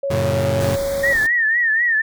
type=tone; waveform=sine; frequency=554.4 Hz; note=C#5; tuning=in tune; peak=-19 dBFS; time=0.03-1.13 s; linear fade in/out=5 ms
type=chord; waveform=sawtooth; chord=F# minor; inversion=none; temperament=equal with one note detuned; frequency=92.5 / 112.9 / 138.59 Hz; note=F#2 / A2 / C#3; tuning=0 / +45 / 0 cents; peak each=-19 dBFS; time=0.1-0.76 s; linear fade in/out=10 ms
type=band-stop noise; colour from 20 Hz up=pink; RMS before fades=-30 dBFS; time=0.6-1.27 s; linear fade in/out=10 ms; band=2300 to 3300 Hz; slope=96 dB/octave
type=tone with vibrato; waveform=sine; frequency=1838 Hz; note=A#6; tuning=25 cents flat; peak=-14 dBFS; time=1.03-2.02 s; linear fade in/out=10 ms; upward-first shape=triangle; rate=4 Hz; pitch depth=120 cents each way
effects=none